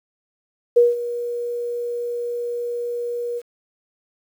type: tone with ADSR envelope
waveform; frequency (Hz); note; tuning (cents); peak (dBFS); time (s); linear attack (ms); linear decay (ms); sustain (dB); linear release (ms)
sine; 478.8; A#4; +46; -8; 0.76-3.42; 12; 180; -15; 46
effects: 8-bit